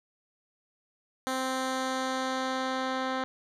10% pulse tone with low-pass filter sweep, 260.9 Hz, C4, 5 cents flat, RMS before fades -31 dBFS, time 1.27-3.24 s, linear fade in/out 0 ms, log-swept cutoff 11000 to 3300 Hz, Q 0.87, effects none

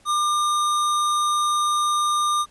sine tone with sample-and-hold, 1197 Hz, D6, 33 cents sharp, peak -18 dBFS, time 0.05-2.46 s, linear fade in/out 50 ms, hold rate 4900 Hz, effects pink hiss -56 dBFS RMS until 2.5 s + resampled to 24000 Hz

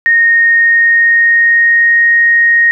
sine tone with pitch glide, 1853 to 1867 Hz, A#6 to A#6, -11 to +2 cents, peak -5 dBFS, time 0.06-2.71 s, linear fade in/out 0 ms, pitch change +13 cents, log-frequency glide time 0.54-2.06 s, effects none

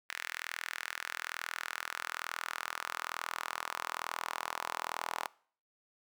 sawtooth tone with high-pass filter sweep, 41.12 Hz, E1, 4 cents flat, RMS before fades -40 dBFS, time 0.09-5.27 s, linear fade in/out 0 ms, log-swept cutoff 1800 to 930 Hz, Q 2.5, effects noise-tail reverb RT60 0.5 s tail -22 dB re dry

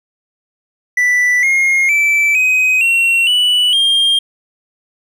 triangle tone with pitch steps, 1975.5 / 2142 / 2322 / 2518 / 2730 / 2960 / 3209 Hz, B6 / C7 / D7 / D#7 / F7 / F#7 / G7, 0 / +40 / -20 / +20 / -40 / 0 / +40 cents, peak -8 dBFS, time 0.97-4.19 s, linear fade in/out 5 ms, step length 460 ms, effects none

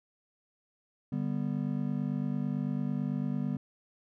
triangle chord, G major, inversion second, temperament just, 147 / 196 / 245 Hz, D3 / G3 / B3, +2 / 0 / -14 cents, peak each -32 dBFS, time 1.12-3.57 s, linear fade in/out 5 ms, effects none

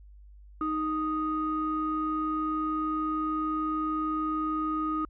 sine tone pair together, 311.1 / 1244.4 Hz, D#4 / D#6, 0 / 0 cents, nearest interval 2 octaves, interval 2400 cents, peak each -29 / -29 dBFS, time 0.61-5.05 s, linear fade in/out 2 ms, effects tanh soft clip ceiling -19 dBFS + added 50 Hz sine -48 dBFS peak until 5.09 s

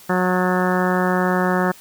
harmonic tone with a mistuned harmonic, 182.6 Hz, F#3, 23 cents flat, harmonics 1 / 2 / 3 / 4 / 5 / 6 / 7 / 8 / 9 / 10, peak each -20 / -23 / -25 / -26 / -27 / -28 / -28 / -29 / -30 / -30 dBFS, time 0.09-1.72 s, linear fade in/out 10 ms, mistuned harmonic 10, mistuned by -54 cents, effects white hiss -45 dBFS RMS until 1.8 s

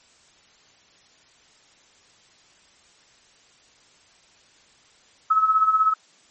sine tone with tremolo, 1291 Hz, E6, 37 cents flat, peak -13 dBFS, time 5.3-5.94 s, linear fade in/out 10 ms, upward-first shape sine, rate 16 Hz, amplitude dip 65%, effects white hiss -56 dBFS RMS until 6.3 s + MP3 32 kbps

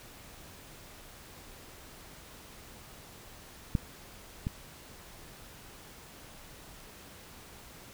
clicks, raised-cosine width 5 ms, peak -14 / -19 dBFS, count 2, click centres 3.752 / 4.469 s, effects pink hiss -51 dBFS RMS until 7.93 s

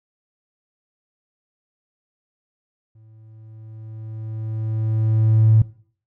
triangle tone with exponential growth, 110 Hz, A2, in tune, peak -5 dBFS, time 2.95-5.62 s, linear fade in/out 5 ms, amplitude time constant 580 ms, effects noise-tail reverb RT60 0.5 s tail -24 dB re dry + tanh soft clip ceiling -7 dBFS

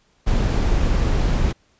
brown noise, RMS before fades -18 dBFS, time 0.26-1.53 s, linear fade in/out 20 ms, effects pink hiss -61 dBFS RMS until 1.79 s + resampled to 16000 Hz

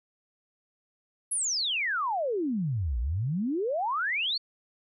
sine exponential two-way sweep, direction down then up, 11175 to 54.9 to 4545 Hz, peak -26 dBFS, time 1.31-4.38 s, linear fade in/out 10 ms, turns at 2.99 s, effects none

